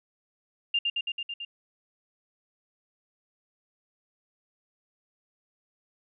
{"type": "tone with echo", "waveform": "sine", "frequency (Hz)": 2800, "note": "F7", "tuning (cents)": 4, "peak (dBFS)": -22, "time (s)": [0.74, 0.79], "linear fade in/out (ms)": 5, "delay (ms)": 110, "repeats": 6, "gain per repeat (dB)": -2, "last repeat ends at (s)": 1.45, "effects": []}